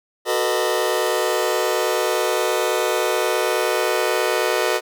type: chord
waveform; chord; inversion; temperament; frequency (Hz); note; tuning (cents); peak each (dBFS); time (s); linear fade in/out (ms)
sawtooth; B dominant seventh; second; just; 370.4 / 444.5 / 493.9 / 617.4; F#4 / A4 / B4 / D#5; +2 / +18 / 0 / -14; -20; 0.25-4.81; 50
effects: none